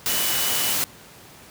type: tone in noise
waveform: sine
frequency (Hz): 2960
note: F#7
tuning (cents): 0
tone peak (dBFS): -30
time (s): 0.09-0.73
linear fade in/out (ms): 0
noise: white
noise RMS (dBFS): -23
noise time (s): 0.06-0.84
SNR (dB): -10
effects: pink hiss -46 dBFS RMS until 1.5 s + high-pass 80 Hz 12 dB/octave